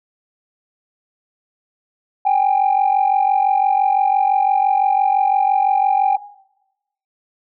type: tone pair together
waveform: sine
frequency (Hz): 774 / 819.9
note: G5 / G#5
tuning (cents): -22 / -22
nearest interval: minor second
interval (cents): 100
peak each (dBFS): -14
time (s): 2.25-6.17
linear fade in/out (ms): 10
effects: noise-tail reverb RT60 0.9 s tail -19 dB re dry + tanh soft clip ceiling -8 dBFS